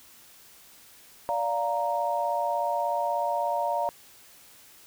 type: chord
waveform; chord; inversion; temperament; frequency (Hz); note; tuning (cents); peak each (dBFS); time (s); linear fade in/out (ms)
sine; Bb major; first; just; 582.7 / 699.2 / 932.3; D5 / F5 / Bb5; -14 / +2 / 0; -30 / -29 / -28; 1.29-3.89; 0
effects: white hiss -53 dBFS RMS until 4.86 s